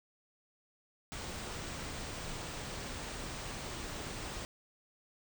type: band-stop noise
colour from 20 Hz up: pink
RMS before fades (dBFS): -42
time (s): 1.12-4.45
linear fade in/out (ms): 0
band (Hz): 9400 to 16000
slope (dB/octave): 96
effects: none